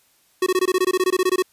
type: tone bursts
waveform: square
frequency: 370 Hz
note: F#4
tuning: in tune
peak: -16 dBFS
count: 16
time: 0.42-1.424 s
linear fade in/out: 5 ms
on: 44 ms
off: 20 ms
effects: white hiss -60 dBFS RMS until 1.52 s + resampled to 32000 Hz